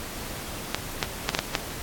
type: clicks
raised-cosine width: 0.2 ms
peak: -5 dBFS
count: 6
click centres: 0.746 / 1.028 / 1.291 / 1.349 / 1.39 / 1.552 s
effects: pink hiss -36 dBFS RMS until 1.82 s + AAC 64 kbps